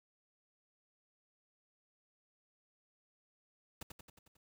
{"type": "noise with echo", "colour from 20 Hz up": "pink", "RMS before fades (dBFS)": -45, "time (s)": [3.81, 3.83], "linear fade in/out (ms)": 5, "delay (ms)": 90, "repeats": 6, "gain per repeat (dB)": -4, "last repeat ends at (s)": 4.37, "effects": []}